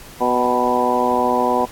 harmonic tone with a mistuned harmonic, 123.47 Hz, B2, in tune, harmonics 2 / 3 / 4 / 5 / 6 / 7 / 8, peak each -23 / -24 / -22 / -24 / -21 / -25 / -20 dBFS, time 0.2-1.66 s, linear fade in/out 20 ms, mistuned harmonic 6, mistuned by +29 cents, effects pink hiss -40 dBFS RMS until 1.71 s + AAC 64 kbps

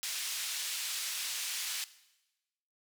pink band-pass noise, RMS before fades -37 dBFS, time 0.03-1.84 s, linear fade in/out 0 ms, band 2900 to 12000 Hz, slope 12 dB/octave, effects noise-tail reverb RT60 1.0 s tail -17 dB re dry

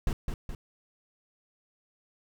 brown noise with echo, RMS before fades -26 dBFS, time 0.07-0.13 s, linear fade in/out 2 ms, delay 210 ms, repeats 2, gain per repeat -5 dB, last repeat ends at 0.55 s, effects none

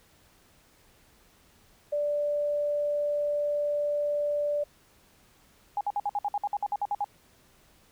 sine tone, 586 Hz, D5, 4 cents flat, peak -25 dBFS, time 1.92-4.64 s, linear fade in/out 10 ms
sine tone bursts, 820 Hz, G#5, 22 cents flat, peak -25 dBFS, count 14, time 5.77-7.044 s, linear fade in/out 2 ms, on 39 ms, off 56 ms
effects pink hiss -61 dBFS RMS until 7.91 s

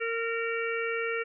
harmonic tone, 460 Hz, A#4, 23 cents flat, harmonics 1 / 3 / 4 / 5 / 6, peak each -31 / -35 / -37 / -35 / -40 dBFS, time 0-1.24 s, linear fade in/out 20 ms, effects none

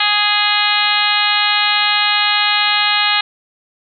harmonic tone, 415.3 Hz, G#4, in tune, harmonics 2 / 3 / 4 / 5 / 6 / 7 / 8 / 9 / 10, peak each -21 / -21 / -21 / -21 / -21 / -21 / -21 / -21 / -21 dBFS, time 0-3.21 s, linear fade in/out 5 ms, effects none

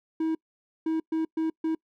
triangle tone bursts at uneven times, 320.7 Hz, E4, 48 cents flat, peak -22 dBFS, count 5, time 0.2-0.35 / 0.86-1 / 1.12-1.25 / 1.37-1.5 / 1.64-1.75 s, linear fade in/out 5 ms, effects noise-tail reverb RT60 0.1 s tail -26 dB re dry

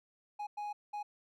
triangle tone bursts at uneven times, 830.6 Hz, G#5, in tune, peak -35 dBFS, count 3, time 0.39-0.47 / 0.57-0.73 / 0.93-1.03 s, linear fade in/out 10 ms, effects none

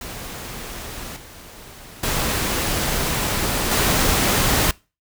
pink noise with level steps, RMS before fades -33 / -41 / -22 / -18 dBFS, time 0.01-4.71 s, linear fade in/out 2 ms, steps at 1.16 / 2.03 / 3.71 s, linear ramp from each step 5 ms, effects noise-tail reverb RT60 0.3 s tail -23 dB re dry

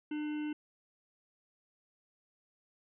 harmonic tone, 300.7 Hz, D4, 41 cents sharp, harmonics 1 / 3 / 5 / 7 / 9 / 10, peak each -34 / -53 / -52 / -55 / -53 / -58 dBFS, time 0.11-0.53 s, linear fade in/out 5 ms, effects none

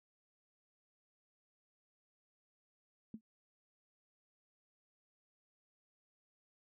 sine tone with exponential decay, 220.2 Hz, A3, 2 cents sharp, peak -39 dBFS, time 3.14-3.21 s, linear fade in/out 2 ms, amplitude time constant 15 ms, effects none

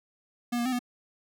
square tone with pitch steps, 240.9 / 237.4 / 257.3 / 245 Hz, B3 / A#3 / C4 / B3, -43 / +32 / -29 / -14 cents, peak -27 dBFS, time 0.52-0.792 s, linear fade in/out 10 ms, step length 68 ms, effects none

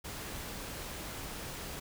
pink noise, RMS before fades -42 dBFS, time 0.04-1.8 s, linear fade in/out 10 ms, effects none

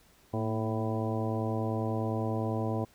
harmonic tone with a mistuned harmonic, 110 Hz, A2, in tune, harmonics 1 / 2 / 3 / 4 / 5 / 6 / 7 / 9, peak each -32 / -35 / -37 / -38 / -39 / -40 / -40 / -42 dBFS, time 0.33-2.85 s, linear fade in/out 10 ms, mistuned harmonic 2, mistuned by +56 cents, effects pink hiss -62 dBFS RMS until 2.94 s

